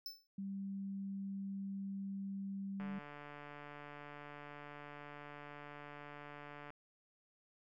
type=tone with exponential decay; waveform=square; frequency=5280 Hz; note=E8; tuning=2 cents sharp; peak=-40 dBFS; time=0.06-0.27 s; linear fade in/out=1 ms; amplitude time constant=44 ms
type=tone; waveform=sine; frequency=196 Hz; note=G3; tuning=in tune; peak=-40 dBFS; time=0.38-2.99 s; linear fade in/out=5 ms
type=click train; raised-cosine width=0.5 ms; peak=-36 dBFS; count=571; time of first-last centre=2.8-6.704 s; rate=146 Hz
effects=none